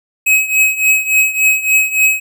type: tone with tremolo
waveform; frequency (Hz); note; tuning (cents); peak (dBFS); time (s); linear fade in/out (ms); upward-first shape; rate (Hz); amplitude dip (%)
square; 2551; D#7; +43; -7; 0.26-2.2; 10; triangle; 3.5; 85
effects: none